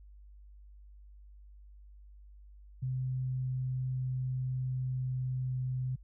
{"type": "tone with pitch glide", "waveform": "sine", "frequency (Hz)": [129, 128.26], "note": ["C3", "C3"], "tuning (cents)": [-24, -34], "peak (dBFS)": -31, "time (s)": [2.82, 5.96], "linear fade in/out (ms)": 10, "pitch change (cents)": -10, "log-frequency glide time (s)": [3.17, 5.74], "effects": ["added 50 Hz sine -51 dBFS peak until 6.03 s"]}